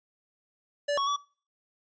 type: tone with pitch steps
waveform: square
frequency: 579 / 1112 / 1146 Hz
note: D5 / C#6 / D6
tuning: -25 / +5 / -43 cents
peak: -26 dBFS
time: 0.88-1.165 s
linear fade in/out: 10 ms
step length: 95 ms
effects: noise-tail reverb RT60 0.4 s tail -23 dB re dry + resampled to 16000 Hz